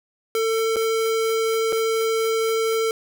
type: tone with dropouts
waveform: square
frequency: 447.9 Hz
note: A4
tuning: 31 cents sharp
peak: -20 dBFS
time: 0.35-2.91 s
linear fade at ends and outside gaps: 1 ms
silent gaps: 0.76-0.766 / 1.724-1.728 s
effects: none